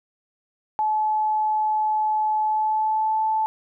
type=tone with pitch glide; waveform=sine; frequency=860 to 874 Hz; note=A5 to A5; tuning=-40 to -12 cents; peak=-19 dBFS; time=0.79-3.46 s; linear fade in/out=0 ms; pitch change=+28 cents; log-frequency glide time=2.42-3.21 s; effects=none